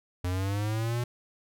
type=linear sweep; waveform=square; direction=up; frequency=88.1 to 122.3 Hz; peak=-28 dBFS; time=0.24-1.04 s; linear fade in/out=5 ms; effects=none

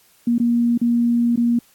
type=tone with dropouts; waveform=sine; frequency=236.9 Hz; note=A#3; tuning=28 cents sharp; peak=-14 dBFS; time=0.27-1.59 s; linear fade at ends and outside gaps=5 ms; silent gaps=0.382-0.399 / 0.777-0.814 / 1.36-1.374 s; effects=white hiss -55 dBFS RMS until 1.74 s + AAC 64 kbps

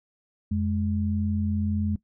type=tone pair together; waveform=sine; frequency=88.1 / 209.5 Hz; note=F2 / G#3; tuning=+16 / +15 cents; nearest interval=octave + minor third; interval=1499 cents; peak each=-26 dBFS; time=0.51-1.96 s; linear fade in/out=5 ms; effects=noise-tail reverb RT60 0.1 s tail -18 dB re dry

